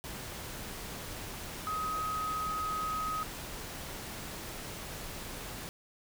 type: tone in noise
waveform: sine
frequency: 1263 Hz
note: D#6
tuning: 26 cents sharp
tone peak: -32 dBFS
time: 1.67-3.23 s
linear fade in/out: 0 ms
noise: pink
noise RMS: -42 dBFS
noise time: 0.04-5.69 s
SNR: +7 dB
effects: none